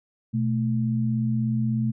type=tone pair together; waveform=sine; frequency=123.47 / 220 Hz; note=B2 / A3; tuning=0 / 0 cents; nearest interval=minor seventh; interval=1000 cents; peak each=-24 dBFS; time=0.33-1.92 s; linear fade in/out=20 ms; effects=none